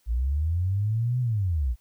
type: linear two-way sweep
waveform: sine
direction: up then down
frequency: 54 to 127.2 to 54 Hz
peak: -22 dBFS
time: 0.06-1.76 s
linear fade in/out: 50 ms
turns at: 1.2 s
effects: white hiss -67 dBFS RMS until 1.8 s